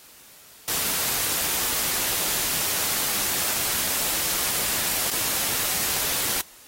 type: noise with dropouts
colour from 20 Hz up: white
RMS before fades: -25 dBFS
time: 0.68-6.41 s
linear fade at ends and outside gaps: 0 ms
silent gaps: 5.101-5.115 s
effects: white hiss -49 dBFS RMS until 6.67 s + AAC 48 kbps